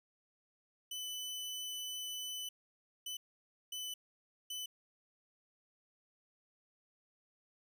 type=tone bursts at uneven times; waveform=sawtooth; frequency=3001 Hz; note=F#7; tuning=24 cents sharp; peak=-37 dBFS; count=4; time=0.91-2.49 / 3.06-3.17 / 3.72-3.94 / 4.5-4.66 s; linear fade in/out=5 ms; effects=none